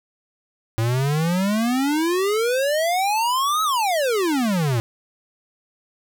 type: exponential two-way sweep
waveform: square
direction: up then down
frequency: 110 to 1304 to 110 Hz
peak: -19 dBFS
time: 0.78-4.8 s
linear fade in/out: 0 ms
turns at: 3.63 s
effects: none